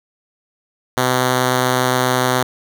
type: tone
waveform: 5% pulse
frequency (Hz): 127.2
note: C3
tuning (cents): -48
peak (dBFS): -3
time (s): 0.97-2.43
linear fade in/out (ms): 5
effects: none